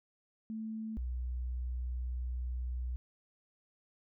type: tone pair in turn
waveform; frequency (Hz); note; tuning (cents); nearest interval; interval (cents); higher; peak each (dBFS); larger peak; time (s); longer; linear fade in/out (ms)
sine; 220.3 / 61.82; A3 / B1; +2 / +2; octave + minor seventh; 2200; first; -37 / -34; second; 0.5-0.97 / 0.97-2.96; second; 0
effects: none